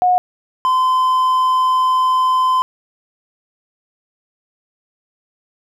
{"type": "tone pair in turn", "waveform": ["sine", "triangle"], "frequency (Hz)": [726, 1026.7], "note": ["F#5", "C6"], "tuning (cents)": [-33, -33], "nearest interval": "tritone", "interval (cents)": 600, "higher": "second", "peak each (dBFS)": -10, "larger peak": "neither", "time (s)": [[0.02, 0.18], [0.65, 2.62]], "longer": "second", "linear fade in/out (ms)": 0, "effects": []}